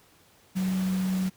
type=tone in noise; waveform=sine; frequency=187.1 Hz; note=F#3; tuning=20 cents sharp; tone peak=-24 dBFS; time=0.55-1.3 s; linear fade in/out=20 ms; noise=pink; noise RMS=-40 dBFS; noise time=0.55-1.3 s; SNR=+13 dB; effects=pink hiss -59 dBFS RMS until 1.36 s + high-pass 80 Hz 12 dB/octave